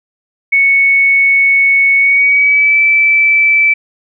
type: tone with pitch glide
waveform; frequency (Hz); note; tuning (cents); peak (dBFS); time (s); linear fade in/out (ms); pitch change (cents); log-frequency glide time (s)
sine; 2215 to 2318; C#7 to D7; -2 to -23; -6; 0.52-3.74; 10; +79; 1.96-2.8
effects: none